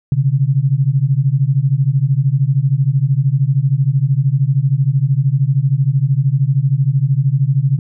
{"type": "beating tone pair", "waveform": "sine", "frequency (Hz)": [130, 143], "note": ["C3", "D3"], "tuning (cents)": [-11, -46], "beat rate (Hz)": 13, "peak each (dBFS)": -14, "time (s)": [0.12, 7.79], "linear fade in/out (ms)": 2, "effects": []}